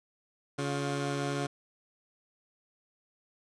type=tone pair together; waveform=15% pulse; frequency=141 / 355.3 Hz; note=C#3 / F4; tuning=+30 / +30 cents; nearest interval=octave + major third; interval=1600 cents; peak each=-25 / -31 dBFS; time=0.58-1.47 s; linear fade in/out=10 ms; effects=resampled to 22050 Hz